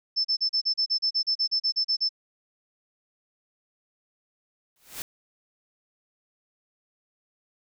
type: tone bursts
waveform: sine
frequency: 5280 Hz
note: E8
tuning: 2 cents sharp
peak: -21 dBFS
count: 16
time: 0.16-2.092 s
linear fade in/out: 20 ms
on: 87 ms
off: 36 ms
type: noise with exponential growth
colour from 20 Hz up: white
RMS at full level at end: -31 dBFS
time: 4.76-5.02 s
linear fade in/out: 1 ms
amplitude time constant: 55 ms
effects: none